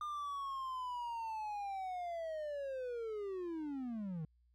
triangle linear sweep, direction down, 1213 to 150.4 Hz, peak -37 dBFS, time 0.01-4.25 s, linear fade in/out 2 ms, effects added 60 Hz sine -68 dBFS peak until 4.54 s

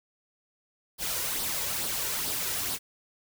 white noise with flanger, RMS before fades -31 dBFS, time 0.98-2.79 s, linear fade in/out 50 ms, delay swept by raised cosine 0.21 to 2.11 ms, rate 2.3 Hz, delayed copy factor +0.5, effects none

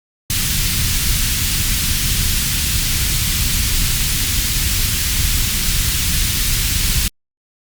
pink band-stop noise, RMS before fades -17 dBFS, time 0.3-7.08 s, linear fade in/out 2 ms, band 130 to 2700 Hz, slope 12 dB/octave, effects Opus 48 kbps

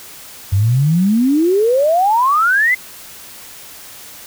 sine exponential sweep, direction up, 92.4 to 2093 Hz, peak -10 dBFS, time 0.52-2.75 s, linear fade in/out 10 ms, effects white hiss -36 dBFS RMS until 4.26 s

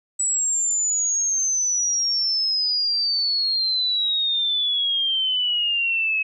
sine exponential sweep, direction down, 7900 to 2561 Hz, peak -19 dBFS, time 0.19-6.23 s, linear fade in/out 10 ms, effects none

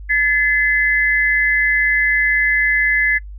sine tone pair together, 1722 / 2040 Hz, A6 / C7, -38 / -44 cents, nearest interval minor third, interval 294 cents, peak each -15 dBFS, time 0.09-3.19 s, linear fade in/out 20 ms, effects noise-tail reverb RT60 0.1 s tail -24 dB re dry + added 50 Hz sine -30 dBFS peak until 3.38 s

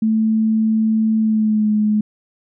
sine tone with pitch glide, 220 to 212.1 Hz, A3 to G#3, 0 to +37 cents, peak -13 dBFS, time 0.02-2.01 s, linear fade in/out 5 ms, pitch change -63 cents, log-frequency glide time 1.18-1.71 s, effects none

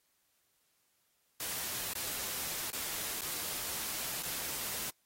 white noise with dropouts, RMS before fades -38 dBFS, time 1.4-4.9 s, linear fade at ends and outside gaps 2 ms, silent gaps 1.935-1.952 / 2.704-2.73 / 3.21-3.217 / 4.223-4.233 s, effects white hiss -75 dBFS RMS until 5.05 s + AAC 48 kbps

